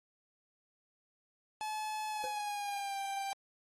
45% pulse tone with pitch glide, 859 to 787.7 Hz, A5 to G5, -42 to +8 cents, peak -36 dBFS, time 1.61-3.33 s, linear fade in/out 0 ms, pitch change -150 cents, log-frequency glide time 2.09-2.98 s
triangle tone with exponential decay, 513 Hz, C5, 34 cents flat, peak -35 dBFS, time 2.24-2.4 s, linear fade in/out 0 ms, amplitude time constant 33 ms
effects AAC 32 kbps

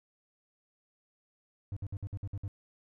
triangle tone bursts, 99.3 Hz, G2, 23 cents sharp, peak -32 dBFS, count 8, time 1.72-2.479 s, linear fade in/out 0 ms, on 45 ms, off 57 ms, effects none

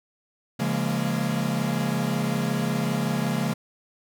45% pulse chord, Bb minor seventh, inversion first, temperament equal with one note detuned, 138.59 / 170.82 / 207.7 / 233.1 Hz, Db3 / F3 / Ab3 / Bb3, 0 / -38 / 0 / 0 cents, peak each -29 dBFS, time 0.59-3.54 s, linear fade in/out 10 ms, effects none

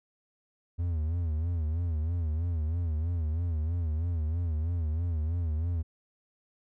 triangle tone with vibrato, 81.8 Hz, E2, 13 cents flat, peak -25 dBFS, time 0.78-5.83 s, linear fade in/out 20 ms, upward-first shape sine, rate 3.1 Hz, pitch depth 120 cents each way, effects none

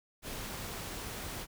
pink noise, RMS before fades -41 dBFS, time 0.22-1.47 s, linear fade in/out 50 ms, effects none

